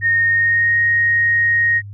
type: tone with pitch glide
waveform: sine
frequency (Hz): 1847 to 1869.5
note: A#6 to A#6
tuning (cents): -16 to +4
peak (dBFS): -12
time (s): 0.01-1.82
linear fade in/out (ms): 50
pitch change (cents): +20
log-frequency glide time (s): 0.29-0.79
effects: added 101 Hz sine -30 dBFS peak until 1.93 s